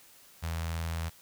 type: tone with notch filter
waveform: sawtooth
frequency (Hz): 82.4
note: E2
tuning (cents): 0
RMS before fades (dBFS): -34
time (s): 0.42-1.1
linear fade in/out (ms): 20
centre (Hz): 320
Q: 0.51
effects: white hiss -57 dBFS RMS until 1.21 s